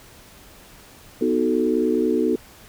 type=chord; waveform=sine; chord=B dominant seventh; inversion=none; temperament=equal; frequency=246.9 / 311.1 / 370 / 440 Hz; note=B3 / D#4 / F#4 / A4; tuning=0 / 0 / 0 / 0 cents; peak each=-23 dBFS; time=1.21-2.36 s; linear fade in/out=5 ms; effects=pink hiss -47 dBFS RMS until 2.68 s